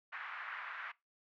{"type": "band-pass noise", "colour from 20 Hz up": "pink", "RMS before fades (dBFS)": -45, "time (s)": [0.12, 0.92], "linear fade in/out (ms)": 10, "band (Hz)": [1200, 2000], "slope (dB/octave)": 24, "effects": ["noise-tail reverb RT60 0.2 s tail -20 dB re dry"]}